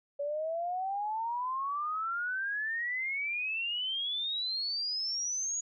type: exponential sweep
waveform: sine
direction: up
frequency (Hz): 564 to 6820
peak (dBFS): -31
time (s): 0.19-5.61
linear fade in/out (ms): 10
effects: none